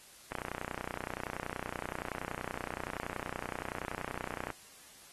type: click train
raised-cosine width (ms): 0.5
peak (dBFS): -22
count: 129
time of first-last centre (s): 0.32-4.503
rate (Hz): 30.6
effects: white hiss -56 dBFS RMS until 5.12 s + AAC 32 kbps